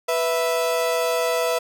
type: tone pair together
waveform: 35% pulse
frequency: 493.9 / 659.3 Hz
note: B4 / E5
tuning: 0 / 0 cents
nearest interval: perfect fourth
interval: 500 cents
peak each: -21 dBFS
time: 0.08-1.59 s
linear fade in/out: 10 ms
effects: none